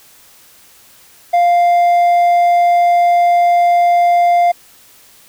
sine tone with hard clipping, 698.5 Hz, F5, in tune, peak -9 dBFS, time 1.33-4.52 s, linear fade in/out 10 ms, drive 3 dB, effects white hiss -45 dBFS RMS until 5.28 s

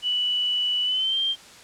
sine tone with pitch glide, 2960 to 3172 Hz, F#7 to G7, 0 to +20 cents, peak -21 dBFS, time 0.02-1.36 s, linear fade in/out 50 ms, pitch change +120 cents, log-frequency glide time 0.83-1.19 s, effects white hiss -46 dBFS RMS until 1.63 s + low-pass 7000 Hz 12 dB/octave

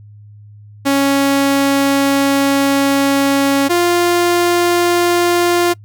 sawtooth tone pair in turn, 277.2 / 349.3 Hz, C#4 / F4, 0 / 0 cents, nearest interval major third, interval 400 cents, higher second, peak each -7 dBFS, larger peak neither, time 0.85-3.69 / 3.69-5.74 s, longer first, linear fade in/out 20 ms, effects noise-tail reverb RT60 0.1 s tail -25 dB re dry + added 104 Hz sine -36 dBFS peak until 5.84 s

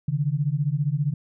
sine beating tone pair, 138.3 / 153.3 Hz, C#3 / D#3, -4 / -25 cents, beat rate 15 Hz, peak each -24 dBFS, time 0.08-1.14 s, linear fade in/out 5 ms, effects none

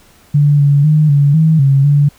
sine tone with pitch steps, 145.6 / 142.7 / 153.1 / 142.8 / 159.2 / 137.3 / 144.3 Hz, D3 / D3 / D#3 / D3 / D#3 / C#3 / D3, -15 / -49 / -28 / -48 / +40 / -16 / -30 cents, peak -6 dBFS, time 0.34-2.09 s, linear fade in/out 10 ms, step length 250 ms, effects pink hiss -47 dBFS RMS until 2.18 s

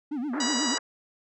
triangle tone with vibrato, 269.1 Hz, C4, 49 cents sharp, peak -26 dBFS, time 0.11-0.75 s, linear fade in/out 10 ms, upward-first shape sine, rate 8.2 Hz, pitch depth 230 cents each way
white band-pass noise, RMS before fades -36 dBFS, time 0.33-0.79 s, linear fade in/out 5 ms, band 290 to 1800 Hz, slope 48 dB/octave
harmonic tone, 970 Hz, B5, 31 cents flat, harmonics 1 / 2 / 3 / 4 / 5 / 6 / 7 / 8, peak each -36 / -36 / -35 / -35 / -31 / -36 / -36 / -35 dBFS, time 0.4-0.78 s, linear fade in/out 5 ms
effects none

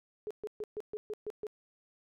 sine tone bursts, 423.5 Hz, G#4, 34 cents sharp, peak -35 dBFS, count 8, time 0.27-1.468 s, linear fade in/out 0 ms, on 36 ms, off 130 ms, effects none

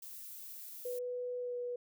violet noise, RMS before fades -48 dBFS, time 0.02-0.99 s, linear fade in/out 5 ms
sine tone with pitch glide, 493.9 to 488.2 Hz, B4 to B4, 0 to -20 cents, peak -36 dBFS, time 0.85-1.76 s, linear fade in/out 5 ms, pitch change -20 cents, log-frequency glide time 1.39-1.56 s
effects none

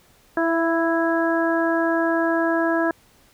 harmonic tone with a mistuned harmonic, 330 Hz, E4, 2 cents sharp, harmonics 1 / 2 / 3 / 4 / 5, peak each -21 / -23 / -28 / -30 / -26 dBFS, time 0.37-2.91 s, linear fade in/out 2 ms, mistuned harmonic 2, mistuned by +16 cents, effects pink hiss -56 dBFS RMS until 3.33 s

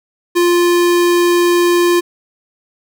square tone, 349.2 Hz, F4, in tune, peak -10 dBFS, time 0.35-2.01 s, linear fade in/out 20 ms, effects none

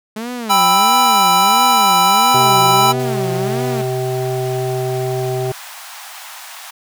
sawtooth tone with vibrato, 209.8 Hz, G#3, 18 cents sharp, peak -19 dBFS, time 0.16-3.82 s, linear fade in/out 5 ms, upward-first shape sine, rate 1.5 Hz, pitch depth 290 cents each way
square chord, E minor, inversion first, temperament just, 791.1 / 988.9 / 1318.5 Hz, G5 / B5 / E6, +16 / +2 / 0 cents, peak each -15 / -15 / -16 dBFS, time 0.49-2.93 s, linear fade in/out 20 ms
harmonic tone, 128.4 Hz, C3, 32 cents flat, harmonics 1 / 3 / 5 / 6, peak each -21 / -20 / -26 / -27 dBFS, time 2.34-5.52 s, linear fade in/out 5 ms
pink high-pass noise, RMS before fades -34 dBFS, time 2.99-6.71 s, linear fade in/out 10 ms, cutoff 710 Hz, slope 48 dB/octave
effects none

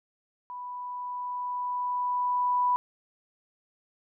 sine tone with level ramp, 987.8 Hz, B5, in tune, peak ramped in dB -36 to -21 dBFS, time 0.5-2.76 s, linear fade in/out 0 ms, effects none

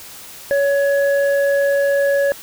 sine tone pair together, 561 / 1681.1 Hz, C#5 / G#6, +21 / +21 cents, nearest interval octave + perfect fifth, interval 1900 cents, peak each -13 / -22 dBFS, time 0.51-2.32 s, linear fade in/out 0 ms, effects tanh soft clip ceiling -6 dBFS + white hiss -37 dBFS RMS until 2.42 s

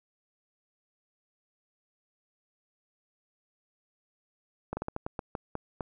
slowing click train, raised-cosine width 1 ms, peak -19 dBFS, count 10, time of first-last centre 4.73-5.808 s, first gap 40 ms, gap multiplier 1.26, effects none

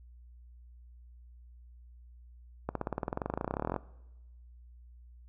accelerating click train, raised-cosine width 1 ms, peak -18 dBFS, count 29, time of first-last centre 2.69-3.763 s, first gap 63 ms, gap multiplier 0.96, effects noise-tail reverb RT60 1.0 s tail -21 dB re dry + added 60 Hz sine -51 dBFS peak until 5.28 s

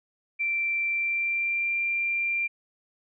sine tone with pitch glide, 2349 to 2375 Hz, D7 to D7, 0 to +19 cents, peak -24 dBFS, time 0.39-2.48 s, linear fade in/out 20 ms, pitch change +19 cents, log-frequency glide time 0.89-1.76 s, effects none

